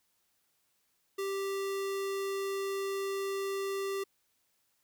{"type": "tone", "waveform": "square", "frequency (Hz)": 392, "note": "G4", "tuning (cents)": 0, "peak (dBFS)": -33, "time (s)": [1.18, 4.04], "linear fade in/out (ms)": 10, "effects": ["white hiss -75 dBFS RMS until 4.83 s"]}